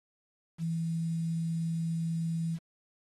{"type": "tone with quantisation", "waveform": "sine", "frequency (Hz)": 164.81, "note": "E3", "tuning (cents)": 0, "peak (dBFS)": -29, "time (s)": [0.58, 2.59], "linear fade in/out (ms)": 50, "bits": 9, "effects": ["AAC 32 kbps"]}